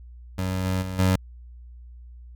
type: tone with level steps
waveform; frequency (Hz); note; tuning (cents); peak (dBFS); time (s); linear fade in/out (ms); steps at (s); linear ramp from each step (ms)
25% pulse; 93.4; F#2; +17; -21 / -19 / -26 / -14; 0.38-1.16; 5; 0.64 / 0.81 / 0.98; 20
effects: added 60 Hz sine -41 dBFS peak until 2.35 s